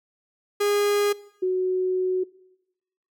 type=tone pair in turn; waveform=45% pulse / sine; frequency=410 / 370.1 Hz; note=G#4 / F#4; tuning=-22 / 0 cents; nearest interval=major second; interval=178 cents; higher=first; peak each=-20 dBFS; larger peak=neither; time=0.6-1.13 / 1.42-2.24 s; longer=second; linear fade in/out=10 ms; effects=noise-tail reverb RT60 0.9 s tail -21 dB re dry